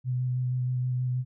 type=tone with vibrato; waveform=sine; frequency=126.1 Hz; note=B2; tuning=36 cents sharp; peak=-25 dBFS; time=0.04-1.25 s; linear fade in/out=50 ms; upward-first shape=square; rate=6.3 Hz; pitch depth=12 cents each way; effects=none